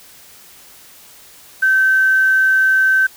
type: tone with quantisation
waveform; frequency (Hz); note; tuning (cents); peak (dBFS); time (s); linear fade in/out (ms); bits
sine; 1544; G6; -27; -10; 1.62-3.07; 10; 6
effects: white hiss -43 dBFS RMS until 3.16 s